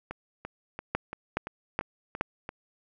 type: two click trains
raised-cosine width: 0.5 ms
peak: -11 / -21 dBFS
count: 4 / 8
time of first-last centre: 0.95-2.211 / 0.11-2.491 s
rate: 2.38 / 2.94 Hz
effects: none